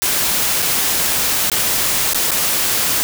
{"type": "noise with dropouts", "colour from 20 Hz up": "white", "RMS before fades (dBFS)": -17, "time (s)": [0.02, 3.03], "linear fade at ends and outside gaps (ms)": 0, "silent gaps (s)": [[0.621, 0.625], [1.499, 1.517], [2.134, 2.146], [2.308, 2.316]], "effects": []}